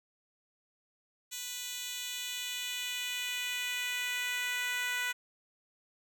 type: tone with high-pass filter sweep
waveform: 10% pulse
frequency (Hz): 493.9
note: B4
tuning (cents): 0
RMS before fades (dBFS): -36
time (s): 1.31-5.13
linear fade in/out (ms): 20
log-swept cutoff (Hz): 4600 to 1600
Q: 1.5
effects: none